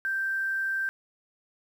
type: tone with quantisation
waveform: sine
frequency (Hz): 1568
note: G6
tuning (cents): 0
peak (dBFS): -26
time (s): 0.05-0.89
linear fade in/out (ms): 0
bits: 9
effects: none